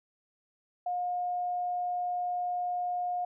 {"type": "tone", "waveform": "sine", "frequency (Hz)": 715, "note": "F5", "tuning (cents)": 41, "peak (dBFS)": -29, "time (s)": [0.86, 3.25], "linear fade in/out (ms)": 5, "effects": []}